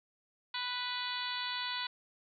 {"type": "harmonic tone", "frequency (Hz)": 493.9, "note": "B4", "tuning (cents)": 0, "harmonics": [2, 3, 4, 5, 6, 7, 8, 9], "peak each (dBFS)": [-41, -43, -44, -46, -45, -42, -41, -45], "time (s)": [0.54, 1.87], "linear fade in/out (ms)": 5, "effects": []}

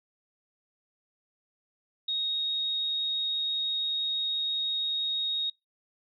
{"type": "tone", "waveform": "sine", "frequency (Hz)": 3749, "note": "A#7", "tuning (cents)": 9, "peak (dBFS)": -27, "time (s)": [2.08, 5.5], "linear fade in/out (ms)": 5, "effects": ["noise-tail reverb RT60 0.2 s tail -25 dB re dry"]}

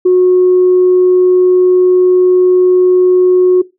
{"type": "tone", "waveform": "sine", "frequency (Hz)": 365, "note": "F#4", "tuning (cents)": -24, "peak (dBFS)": -3, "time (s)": [0.05, 3.62], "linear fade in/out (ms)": 10, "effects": ["noise-tail reverb RT60 0.2 s tail -18 dB re dry", "tanh soft clip ceiling -1 dBFS"]}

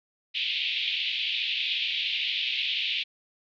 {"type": "band-pass noise", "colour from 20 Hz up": "white", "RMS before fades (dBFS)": -29, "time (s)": [0.34, 3.04], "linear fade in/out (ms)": 20, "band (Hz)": [2400, 3700], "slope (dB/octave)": 48, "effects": []}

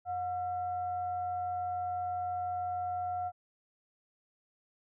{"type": "tone with frequency modulation", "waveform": "sine", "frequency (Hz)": 722, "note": "F#5", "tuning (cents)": -43, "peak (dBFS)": -32, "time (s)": [0.05, 3.32], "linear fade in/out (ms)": 50, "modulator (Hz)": 631, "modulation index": 0.3, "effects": []}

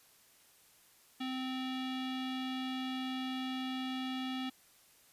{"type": "tone with low-pass filter", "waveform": "square", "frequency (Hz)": 259.3, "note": "C4", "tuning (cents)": -15, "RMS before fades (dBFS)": -38, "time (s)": [1.2, 4.5], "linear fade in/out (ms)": 10, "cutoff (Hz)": 3400, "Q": 3.8, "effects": ["white hiss -64 dBFS RMS until 5.12 s", "resampled to 32000 Hz"]}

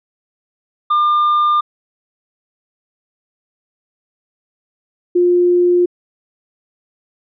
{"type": "tone pair in turn", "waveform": ["triangle", "sine"], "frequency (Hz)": [1200, 353.8], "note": ["D6", "F4"], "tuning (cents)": [37, 23], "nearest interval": "octave + major sixth", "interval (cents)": 2114, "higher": "first", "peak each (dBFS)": -9, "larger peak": "neither", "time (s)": [[0.9, 1.61], [5.15, 5.86]], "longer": "neither", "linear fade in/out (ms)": 10, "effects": ["resampled to 11025 Hz"]}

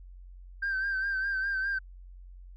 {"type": "tone with vibrato", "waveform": "sine", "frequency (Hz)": 1568, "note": "G6", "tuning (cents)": 0, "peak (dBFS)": -26, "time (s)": [0.62, 1.79], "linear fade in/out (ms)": 10, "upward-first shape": "sine", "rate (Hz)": 4.9, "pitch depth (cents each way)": 46, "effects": ["tanh soft clip ceiling -25 dBFS", "added 45 Hz sine -45 dBFS peak until 2.56 s"]}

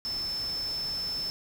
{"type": "tone in noise", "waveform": "sine", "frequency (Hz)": 5274, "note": "E8", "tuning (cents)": 0, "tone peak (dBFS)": -30, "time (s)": [0.05, 1.3], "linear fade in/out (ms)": 0, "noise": "pink", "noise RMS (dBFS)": -44, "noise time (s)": [0.05, 1.3], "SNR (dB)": 11, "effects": []}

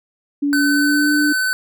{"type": "tone with pitch glide", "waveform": "sine", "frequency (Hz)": [286.1, 295.3], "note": ["D4", "D4"], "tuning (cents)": [-45, 10], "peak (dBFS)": -15, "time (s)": [0.42, 1.33], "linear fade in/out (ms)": 10, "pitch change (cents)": 55, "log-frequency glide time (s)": [0.68, 1.11]}
{"type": "tone with vibrato", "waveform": "square", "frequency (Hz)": 1516, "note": "F#6", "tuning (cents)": 42, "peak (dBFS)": -17, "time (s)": [0.53, 1.53], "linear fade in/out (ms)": 0, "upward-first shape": "triangle", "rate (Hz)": 17, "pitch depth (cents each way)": 12}
{"effects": []}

